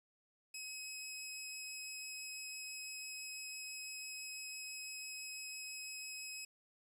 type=tone; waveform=15% pulse; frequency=2551 Hz; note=D#7; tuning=43 cents sharp; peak=-37 dBFS; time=0.54-6.45 s; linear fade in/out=5 ms; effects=low-pass 12000 Hz 12 dB/octave + 11-bit